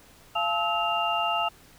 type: tone cluster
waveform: sine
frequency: 690 / 863 / 1290 / 2789 Hz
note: F5 / A5 / E6 / F7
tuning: -21 / -34 / -38 / -3 cents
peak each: -29 dBFS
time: 0.35-1.49 s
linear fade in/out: 10 ms
effects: pink hiss -54 dBFS RMS until 1.78 s